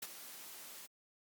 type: noise with ADSR envelope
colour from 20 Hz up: white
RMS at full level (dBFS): -41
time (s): 0.02-0.87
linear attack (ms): 7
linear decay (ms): 37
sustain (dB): -10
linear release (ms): 16
effects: high-pass 200 Hz 12 dB/octave + Opus 48 kbps